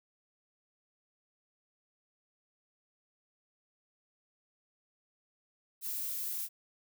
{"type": "noise", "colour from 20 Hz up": "violet", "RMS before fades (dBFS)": -37, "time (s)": [5.81, 6.49], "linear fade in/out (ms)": 50, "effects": []}